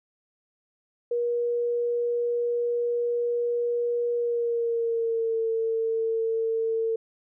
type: tone with pitch glide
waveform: sine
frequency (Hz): 477.5 to 450.7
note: A#4 to A4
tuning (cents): +42 to +42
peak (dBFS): -23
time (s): 1.11-6.96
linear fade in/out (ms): 5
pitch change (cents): -100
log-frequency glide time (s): 4.14-5.4
effects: none